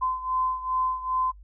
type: beating tone pair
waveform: sine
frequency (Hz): 1027 / 1029.5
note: C6 / C6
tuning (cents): -33 / -28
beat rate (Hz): 2.5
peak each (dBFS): -26 / -30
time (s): 0.01-1.32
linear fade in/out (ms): 20
effects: noise-tail reverb RT60 0.1 s tail -23 dB re dry + added 50 Hz sine -45 dBFS peak until 1.43 s